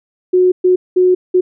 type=tone bursts at uneven times; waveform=sine; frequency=365.5 Hz; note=F#4; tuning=21 cents flat; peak=-7 dBFS; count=4; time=0.33-0.52 / 0.64-0.76 / 0.96-1.15 / 1.34-1.41 s; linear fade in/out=10 ms; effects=none